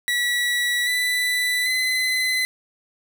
30% pulse tone with pitch steps, 1943 / 1985 / 2028 Hz, B6 / B6 / B6, -29 / +8 / +45 cents, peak -17 dBFS, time 0.08-2.45 s, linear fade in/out 0 ms, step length 790 ms, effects none

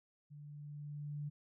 sine tone with level ramp, 146.83 Hz, D3, in tune, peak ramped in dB -50 to -38 dBFS, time 0.3-1.3 s, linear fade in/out 20 ms, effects none

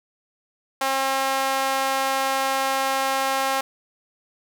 sawtooth tone with high-pass filter, 268.5 Hz, C4, 45 cents sharp, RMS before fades -23 dBFS, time 0.81-3.61 s, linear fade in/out 5 ms, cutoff 780 Hz, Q 1.6, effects none

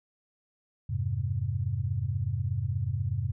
sine chord, F minor, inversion none, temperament equal with one note detuned, 87.31 / 103.83 / 132.1 Hz, F2 / Ab2 / C3, 0 / 0 / +17 cents, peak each -33 / -30 / -32 dBFS, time 0.89-3.32 s, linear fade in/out 10 ms, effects none

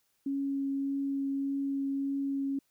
sine tone with vibrato, 275.8 Hz, C#4, 9 cents flat, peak -29 dBFS, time 0.26-2.59 s, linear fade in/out 5 ms, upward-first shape triangle, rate 1.7 Hz, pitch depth 9 cents each way, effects white hiss -74 dBFS RMS until 2.7 s

